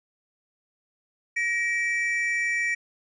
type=tone pair together; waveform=triangle; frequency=1891.8 / 2319 Hz; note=A#6 / D7; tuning=+25 / -22 cents; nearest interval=major third; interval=353 cents; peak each=-24 / -25 dBFS; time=1.36-2.75 s; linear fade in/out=10 ms; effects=resampled to 22050 Hz